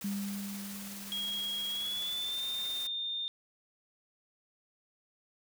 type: noise with tremolo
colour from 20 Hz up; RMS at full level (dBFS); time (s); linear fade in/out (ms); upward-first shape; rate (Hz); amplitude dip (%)
white; -44; 0.01-2.87; 2; triangle; 19; 25
type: tone with exponential decay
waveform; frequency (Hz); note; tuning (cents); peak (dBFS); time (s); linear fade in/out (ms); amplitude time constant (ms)
sine; 200; G3; +35; -31; 0.04-2.67; 5; 570
type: tone with pitch glide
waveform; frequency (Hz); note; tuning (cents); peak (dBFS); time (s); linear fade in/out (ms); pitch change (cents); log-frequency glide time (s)
sine; 3288 to 3627; G#7 to A#7; -18 to -48; -33; 1.12-3.28; 0; +170; 1.68-2.44
effects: none